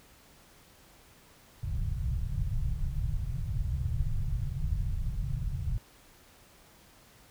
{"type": "low-pass noise", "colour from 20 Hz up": "pink", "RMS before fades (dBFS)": -31, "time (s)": [1.63, 5.78], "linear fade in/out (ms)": 0, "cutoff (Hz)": 150, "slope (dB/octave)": 48, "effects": ["pink hiss -58 dBFS RMS until 7.3 s"]}